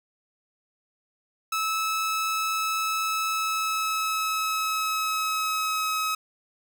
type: tone with pitch glide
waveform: sawtooth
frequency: 1302 to 1277.4 Hz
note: E6 to D#6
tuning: -22 to +45 cents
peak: -21 dBFS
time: 1.52-6.15 s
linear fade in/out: 5 ms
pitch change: -33 cents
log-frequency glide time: 3.23-5.88 s
effects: none